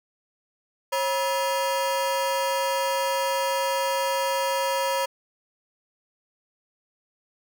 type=ring-modulated tone; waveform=40% pulse; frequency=755 Hz; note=F#5; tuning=35 cents sharp; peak=-19 dBFS; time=0.92-5.06 s; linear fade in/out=10 ms; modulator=212 Hz; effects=none